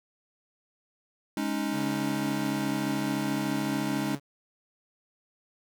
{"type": "chord", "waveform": "square", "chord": "Ab suspended fourth", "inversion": "none", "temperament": "equal", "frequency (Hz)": [207.7, 277.2, 311.1], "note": ["Ab3", "Db4", "Eb4"], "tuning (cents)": [0, 0, 0], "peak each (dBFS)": -33, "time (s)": [1.37, 4.15], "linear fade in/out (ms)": 2}
{"type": "tone", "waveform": "sawtooth", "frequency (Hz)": 141, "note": "C#3", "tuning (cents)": 30, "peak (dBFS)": -31, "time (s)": [1.71, 4.2], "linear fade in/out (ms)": 50}
{"effects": ["10-bit"]}